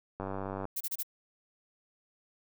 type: click train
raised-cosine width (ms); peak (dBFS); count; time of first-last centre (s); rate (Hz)
1; -23; 45; 0.2-0.654; 97
type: noise bursts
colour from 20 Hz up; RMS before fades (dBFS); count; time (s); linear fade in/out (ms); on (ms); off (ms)
violet; -34; 4; 0.76-1.032; 10; 47; 28
effects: none